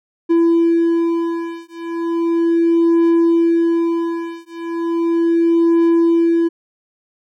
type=beating tone pair; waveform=triangle; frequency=334.9 / 335.26 Hz; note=E4 / E4; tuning=+27 / +29 cents; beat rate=0.36 Hz; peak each=-14 dBFS; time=0.29-6.49 s; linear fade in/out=20 ms; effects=none